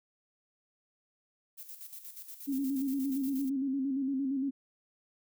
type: noise with tremolo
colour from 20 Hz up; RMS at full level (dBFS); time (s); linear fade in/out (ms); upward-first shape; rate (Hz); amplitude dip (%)
violet; -45; 1.57-3.5; 20; square; 8.4; 60
type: tone with vibrato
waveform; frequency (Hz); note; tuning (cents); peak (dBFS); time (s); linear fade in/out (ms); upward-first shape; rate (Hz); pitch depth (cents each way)
sine; 270.5; C#4; -42; -29; 2.47-4.51; 20; square; 8.7; 53
effects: none